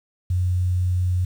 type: tone with quantisation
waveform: sine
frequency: 90.5 Hz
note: F#2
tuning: 38 cents flat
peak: -18 dBFS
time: 0.3-1.25 s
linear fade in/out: 5 ms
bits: 8
effects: none